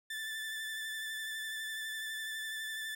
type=tone with vibrato; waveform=30% pulse; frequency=1760 Hz; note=A6; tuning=in tune; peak=-35 dBFS; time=0.1-2.95 s; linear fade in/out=5 ms; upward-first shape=sine; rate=12 Hz; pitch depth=23 cents each way; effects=none